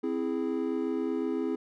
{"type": "chord", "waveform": "triangle", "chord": "C augmented", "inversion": "none", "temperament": "equal", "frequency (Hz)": [261.6, 329.6, 415.3], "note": ["C4", "E4", "G#4"], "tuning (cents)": [0, 0, 0], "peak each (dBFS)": [-30, -30, -31], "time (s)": [0.03, 1.56], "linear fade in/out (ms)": 10, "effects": []}